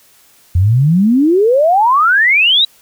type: exponential sweep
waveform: sine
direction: up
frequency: 84.2 to 3951 Hz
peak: -7 dBFS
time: 0.55-2.65 s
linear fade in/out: 5 ms
effects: white hiss -48 dBFS RMS until 2.81 s